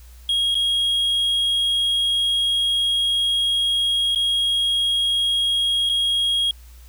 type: tone with dropouts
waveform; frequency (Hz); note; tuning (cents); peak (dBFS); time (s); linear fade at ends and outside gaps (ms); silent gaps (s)
triangle; 3279; G#7; -23; -16; 0.29-6.51; 2; 0.545-0.552 / 4.149-4.158 / 5.892-5.896
effects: added 60 Hz sine -41 dBFS peak until 6.88 s + white hiss -53 dBFS RMS until 6.88 s